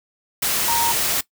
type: tone in noise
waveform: sine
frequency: 932.3 Hz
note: A#5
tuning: in tune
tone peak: -20 dBFS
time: 0.68-0.92 s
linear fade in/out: 5 ms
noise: white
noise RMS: -21 dBFS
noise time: 0.42-1.21 s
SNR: -2 dB
effects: noise-tail reverb RT60 0.1 s tail -19 dB re dry